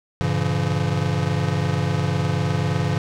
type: chord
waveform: square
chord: G diminished seventh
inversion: none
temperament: just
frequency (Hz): 98 / 117.6 / 141.12 / 169.34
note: G2 / Bb2 / Db3 / Fb3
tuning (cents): 0 / +16 / +31 / +47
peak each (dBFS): -26 / -29 / -24 / -26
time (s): 0.21-2.98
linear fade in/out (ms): 0
effects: low-pass 6000 Hz 12 dB/octave + 9-bit